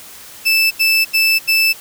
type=tone bursts; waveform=30% pulse; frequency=2637 Hz; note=E7; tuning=in tune; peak=-8 dBFS; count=4; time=0.45-1.733 s; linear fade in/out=20 ms; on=260 ms; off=81 ms; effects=white hiss -37 dBFS RMS until 1.8 s